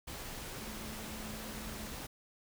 sine tone in noise, 216.8 Hz, A3, 25 cents flat, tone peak -47 dBFS, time 0.61-1.93 s, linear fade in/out 10 ms, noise pink, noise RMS -44 dBFS, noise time 0.07-2.07 s, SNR -6 dB, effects none

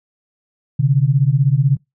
sine beating tone pair, 130 / 146 Hz, C3 / D3, -11 / -10 cents, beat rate 16 Hz, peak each -14 dBFS, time 0.79-1.77 s, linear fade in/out 10 ms, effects noise-tail reverb RT60 0.2 s tail -26 dB re dry

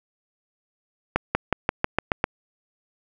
accelerating click train, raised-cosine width 0.5 ms, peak -4 dBFS, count 8, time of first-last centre 1.16-2.241 s, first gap 190 ms, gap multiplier 0.93, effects none

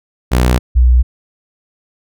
sawtooth / sine tone pair in turn, 61.74 / 61.46 Hz, B1 / B1, 0 / -8 cents, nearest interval unison, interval 8 cents, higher first, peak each -5 dBFS, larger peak neither, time 0.31-0.59 / 0.75-1.03 s, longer neither, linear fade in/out 20 ms, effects none

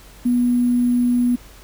sine tone with sample-and-hold, 244.2 Hz, B3, 19 cents flat, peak -14 dBFS, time 0.25-1.36 s, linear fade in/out 10 ms, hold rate 11025 Hz, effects added 48 Hz sine -43 dBFS peak until 1.63 s + pink hiss -46 dBFS RMS until 1.63 s

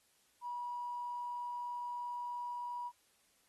triangle tone with tanh clipping, 969 Hz, B5, 33 cents flat, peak -38 dBFS, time 0.41-2.92 s, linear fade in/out 50 ms, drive 2 dB, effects white hiss -72 dBFS RMS until 3.48 s + AAC 32 kbps

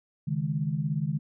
sine chord, C# suspended second, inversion none, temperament equal, 138.59 / 155.56 / 207.7 Hz, C#3 / D#3 / G#3, 0 / 0 / 0 cents, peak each -31 / -28 / -34 dBFS, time 0.27-1.19 s, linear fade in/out 10 ms, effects none

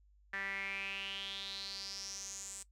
sawtooth tone with band-pass filter sweep, 196 Hz, G3, in tune, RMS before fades -43 dBFS, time 0.33-2.63 s, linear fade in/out 5 ms, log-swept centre 1800 to 8000 Hz, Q 6.7, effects noise-tail reverb RT60 0.1 s tail -18 dB re dry + added 50 Hz sine -63 dBFS peak until 2.71 s

